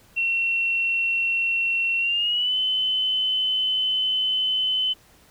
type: tone with pitch glide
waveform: sine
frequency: 2721 to 3037 Hz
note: F7 to F#7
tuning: -46 to +44 cents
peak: -20 dBFS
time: 0.16-4.94 s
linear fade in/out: 20 ms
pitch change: +190 cents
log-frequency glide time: 1.99-2.57 s
effects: pink hiss -55 dBFS RMS until 5.3 s